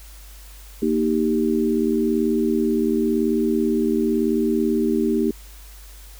sine chord, Eb major, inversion second, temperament equal, 233.1 / 311.1 / 392 Hz, Bb3 / Eb4 / G4, 0 / 0 / 0 cents, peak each -21 / -22 / -22 dBFS, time 0.82-5.31 s, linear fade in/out 5 ms, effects added 50 Hz sine -40 dBFS peak until 6.19 s + white hiss -47 dBFS RMS until 6.19 s

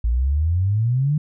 sine exponential sweep, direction up, 55 to 155.56 Hz, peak -16 dBFS, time 0.04-1.18 s, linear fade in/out 5 ms, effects none

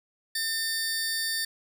sawtooth tone pair together, 1800 / 4586 Hz, A6 / D8, +39 / -42 cents, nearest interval octave + major third, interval 1619 cents, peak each -27 dBFS, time 0.35-1.45 s, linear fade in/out 5 ms, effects 10-bit

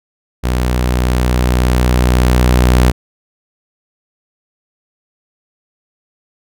sawtooth tone with level ramp, 61.8 Hz, B1, 2 cents sharp, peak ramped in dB -9 to -3 dBFS, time 0.43-2.92 s, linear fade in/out 20 ms, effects none

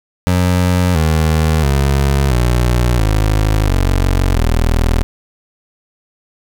25% pulse tone with pitch steps, 90 / 78.8 / 69 / 60.42 / 52.9 / 46.32 / 40.56 Hz, F#2 / D#2 / C#2 / B1 / G#1 / F#1 / E1, -47 / +23 / -7 / -37 / +33 / +3 / -27 cents, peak -7 dBFS, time 0.27-5.03 s, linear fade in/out 0 ms, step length 680 ms, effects none

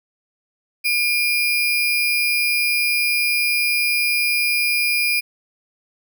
sine tone with sample-and-hold, 2400 Hz, D7, 37 cents sharp, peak -16 dBFS, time 0.84-5.21 s, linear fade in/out 20 ms, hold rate 7350 Hz, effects none

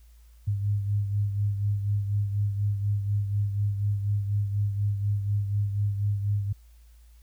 sine beating tone pair, 101.6 / 105.7 Hz, G#2 / G#2, -38 / +31 cents, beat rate 4.1 Hz, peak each -24 / -33 dBFS, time 0.47-6.53 s, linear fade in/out 10 ms, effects added 57 Hz sine -50 dBFS peak until 7.22 s + white hiss -66 dBFS RMS until 7.22 s

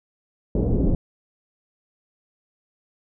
pink low-pass noise, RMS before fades -20 dBFS, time 0.55-0.95 s, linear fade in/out 2 ms, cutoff 450 Hz, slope 24 dB/octave, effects none

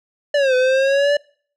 square exponential two-way sweep, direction down then up, 591 to 504 to 585 Hz, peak -14 dBFS, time 0.34-1.17 s, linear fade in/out 5 ms, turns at 0.55 s, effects noise-tail reverb RT60 0.5 s tail -25 dB re dry + low-pass 4000 Hz 12 dB/octave

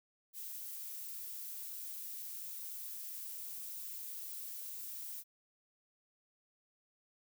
violet noise, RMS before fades -45 dBFS, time 0.33-5.24 s, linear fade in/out 50 ms, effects none

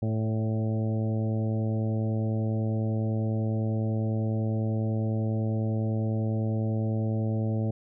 harmonic tone with a mistuned harmonic, 110 Hz, A2, in tune, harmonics 1 / 2 / 3 / 4 / 5 / 6 / 7, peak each -26 / -31 / -37 / -40 / -39 / -44 / -47 dBFS, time 0.02-7.71 s, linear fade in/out 5 ms, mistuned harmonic 5, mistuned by +19 cents, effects none

